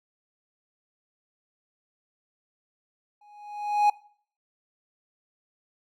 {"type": "tone with exponential growth", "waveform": "triangle", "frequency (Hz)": 830.6, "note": "G#5", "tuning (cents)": 0, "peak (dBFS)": -13, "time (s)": [3.21, 3.9], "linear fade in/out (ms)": 5, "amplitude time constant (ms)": 150, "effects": ["noise-tail reverb RT60 0.5 s tail -21 dB re dry"]}